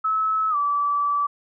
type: tone with pitch glide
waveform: sine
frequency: 1297 to 1155.5 Hz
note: E6 to D6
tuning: -28 to -28 cents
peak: -19 dBFS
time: 0.04-1.27 s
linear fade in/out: 10 ms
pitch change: -200 cents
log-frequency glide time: 0.5-0.56 s
effects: none